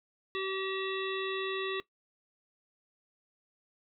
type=harmonic tone; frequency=383.4 Hz; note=G4; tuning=38 cents flat; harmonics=1 / 3 / 5 / 7 / 9 / 10; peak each=-34 / -39 / -41 / -42 / -44 / -44 dBFS; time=0.35-1.8 s; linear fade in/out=0 ms; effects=noise-tail reverb RT60 0.1 s tail -17 dB re dry